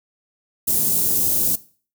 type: band-stop noise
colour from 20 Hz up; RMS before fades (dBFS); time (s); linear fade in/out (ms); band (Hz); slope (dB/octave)
white; -19; 0.67-1.56; 10; 340 to 9500; 12
effects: noise-tail reverb RT60 0.4 s tail -18 dB re dry + high-pass 80 Hz 12 dB/octave